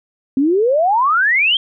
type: exponential sweep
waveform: sine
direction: up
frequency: 258.6 to 3244 Hz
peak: -11 dBFS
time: 0.37-1.57 s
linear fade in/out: 2 ms
effects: none